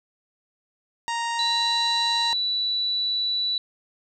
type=harmonic tone; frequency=932 Hz; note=A#5; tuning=1 cent flat; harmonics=1 / 2 / 3 / 4 / 5 / 6 / 7 / 8 / 9; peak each=-26 / -32 / -36 / -38 / -40 / -42 / -43 / -44 / -45 dBFS; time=1.08-2.33 s; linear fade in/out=0 ms
type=tone; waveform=sine; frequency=3951 Hz; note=B7; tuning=in tune; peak=-22 dBFS; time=1.39-3.58 s; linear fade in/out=2 ms
effects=none